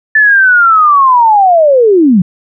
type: linear sweep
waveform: sine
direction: down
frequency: 1760 to 166.7 Hz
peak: -3 dBFS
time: 0.15-2.22 s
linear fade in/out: 5 ms
effects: none